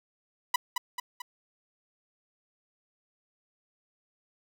sawtooth tone with echo, 987 Hz, B5, 1 cent flat, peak -18 dBFS, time 0.54-0.56 s, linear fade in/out 5 ms, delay 220 ms, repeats 3, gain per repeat -5 dB, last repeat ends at 1.22 s, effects none

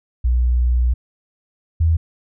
sine tone pair in turn, 61 / 81.43 Hz, B1 / E2, -21 / -21 cents, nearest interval perfect fourth, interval 500 cents, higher second, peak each -13 / -12 dBFS, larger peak second, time 0.24-0.94 / 1.8-1.97 s, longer first, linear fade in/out 10 ms, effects none

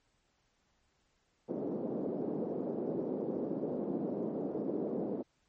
white band-pass noise, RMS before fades -36 dBFS, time 1.48-5.23 s, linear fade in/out 20 ms, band 190 to 470 Hz, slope 24 dB/octave, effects pink hiss -75 dBFS RMS until 5.48 s + MP3 32 kbps

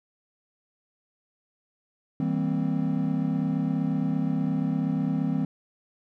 triangle chord, C dominant seventh, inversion first, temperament equal with one note detuned, 160.86 / 196 / 233.1 / 261.6 Hz, E3 / G3 / Bb3 / C4, -42 / 0 / 0 / 0 cents, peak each -26 / -28 / -30 / -26 dBFS, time 2.2-5.45 s, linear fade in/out 2 ms, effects none

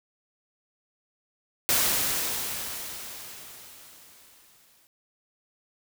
white noise with exponential decay, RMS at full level -22 dBFS, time 1.69-4.87 s, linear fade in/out 0 ms, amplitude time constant 690 ms, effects none

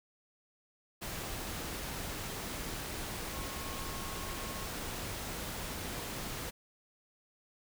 sine tone in noise, 1086 Hz, C#6, 36 cents flat, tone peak -48 dBFS, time 3.32-4.67 s, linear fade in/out 20 ms, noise pink, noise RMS -40 dBFS, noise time 1.01-6.51 s, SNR -11 dB, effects none

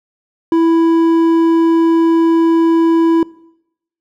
sine tone with hard clipping, 330 Hz, E4, 2 cents sharp, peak -10 dBFS, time 0.52-3.23 s, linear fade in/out 2 ms, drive 6 dB, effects noise-tail reverb RT60 0.8 s tail -22 dB re dry

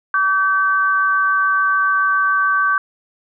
sine tone pair together, 1149 / 1544 Hz, D6 / G6, -38 / -27 cents, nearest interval perfect fourth, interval 511 cents, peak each -16 dBFS, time 0.14-2.78 s, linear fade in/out 2 ms, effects none

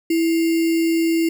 sine tone with sample-and-hold, 329.6 Hz, E4, in tune, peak -15 dBFS, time 0.1-1.29 s, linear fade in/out 5 ms, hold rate 2450 Hz, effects none

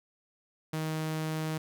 sawtooth tone, 157.3 Hz, D#3, 19 cents sharp, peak -27 dBFS, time 0.73-1.58 s, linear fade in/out 5 ms, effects none

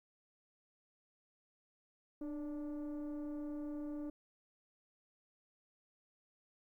sine tone with frequency modulation, 297.3 Hz, D4, 21 cents sharp, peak -37 dBFS, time 2.21-4.1 s, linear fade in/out 5 ms, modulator 281 Hz, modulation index 0.53, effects tanh soft clip ceiling -39 dBFS + 13-bit

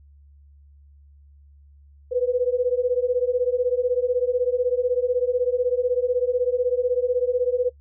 sine beating tone pair, 487.8 / 503.8 Hz, B4 / B4, -21 / +34 cents, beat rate 16 Hz, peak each -22 dBFS, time 2.11-7.7 s, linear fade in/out 20 ms, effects noise-tail reverb RT60 0.1 s tail -21 dB re dry + added 71 Hz sine -48 dBFS peak until 7.8 s

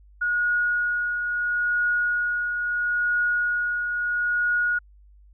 sine tone with tremolo, 1447 Hz, F#6, 39 cents flat, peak -19 dBFS, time 0.21-4.79 s, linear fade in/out 10 ms, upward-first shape triangle, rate 0.75 Hz, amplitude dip 45%, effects added 50 Hz sine -49 dBFS peak until 5.33 s

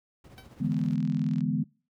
brown noise with tremolo, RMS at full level -43 dBFS, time 0.24-0.96 s, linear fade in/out 5 ms, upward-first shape triangle, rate 15 Hz, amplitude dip 60%
10% pulse tone with exponential decay, 767 Hz, G5, 38 cents flat, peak -36 dBFS, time 0.38-0.52 s, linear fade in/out 0 ms, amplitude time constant 29 ms
sine chord, E dominant seventh, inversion third, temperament equal, 146.83 / 164.81 / 207.7 / 246.9 Hz, D3 / E3 / G#3 / B3, 0 / 0 / 0 / 0 cents, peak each -30 dBFS, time 0.6-1.64 s, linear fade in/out 10 ms
click train, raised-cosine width 0.2 ms, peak -32 dBFS, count 30, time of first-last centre 0.72-1.407 s, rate 42.2 Hz
effects noise-tail reverb RT60 0.4 s tail -25 dB re dry + high-pass 80 Hz 12 dB/octave

